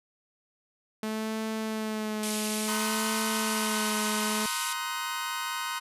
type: tone with vibrato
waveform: sawtooth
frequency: 216.8 Hz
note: A3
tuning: 25 cents flat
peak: -26 dBFS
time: 1.03-4.46 s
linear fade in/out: 2 ms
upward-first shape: sine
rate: 0.57 Hz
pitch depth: 26 cents each way
type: band-pass noise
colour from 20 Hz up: white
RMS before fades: -35 dBFS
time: 2.23-4.73 s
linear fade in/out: 2 ms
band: 2100 to 12000 Hz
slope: 96 dB/octave
type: chord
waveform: sawtooth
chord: C half-diminished seventh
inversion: third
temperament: just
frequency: 941.9 / 1046.5 / 1255.8 / 1507 Hz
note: Bb5 / C6 / Eb6 / Gb6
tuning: +18 / 0 / +16 / +31 cents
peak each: -33 dBFS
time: 2.67-5.8 s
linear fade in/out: 20 ms
effects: resampled to 32000 Hz